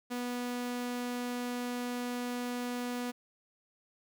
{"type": "tone", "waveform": "sawtooth", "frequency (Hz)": 244.9, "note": "B3", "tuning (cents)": -14, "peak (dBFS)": -30, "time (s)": [0.1, 3.12], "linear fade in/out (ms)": 20, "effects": []}